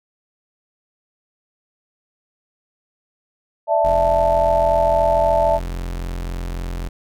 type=chord; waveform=sine; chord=D suspended second; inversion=none; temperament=just; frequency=587.3 / 660.7 / 881 Hz; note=D5 / E5 / A5; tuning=0 / +4 / +2 cents; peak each=-20 / -16 / -19 dBFS; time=3.67-5.6 s; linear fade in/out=50 ms
type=tone; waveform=40% pulse; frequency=43.65 Hz; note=F1; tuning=in tune; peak=-23 dBFS; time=3.84-6.89 s; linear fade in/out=10 ms
effects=none